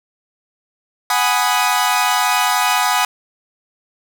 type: chord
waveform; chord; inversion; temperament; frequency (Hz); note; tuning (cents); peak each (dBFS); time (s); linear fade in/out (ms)
sawtooth; G# minor seventh; third; equal; 740 / 830.6 / 987.8 / 1244.5; F#5 / G#5 / B5 / D#6; 0 / 0 / 0 / 0; -16; 1.1-3.05; 2
effects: none